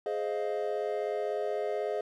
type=chord; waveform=triangle; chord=F minor seventh; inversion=first; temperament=equal with one note detuned; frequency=419.4 / 523.3 / 622.3 / 698.5 Hz; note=Ab4 / C5 / Eb5 / F5; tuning=+17 / 0 / 0 / 0 cents; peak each=-31 / -35 / -33 / -36 dBFS; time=0.06-2.01 s; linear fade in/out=2 ms; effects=none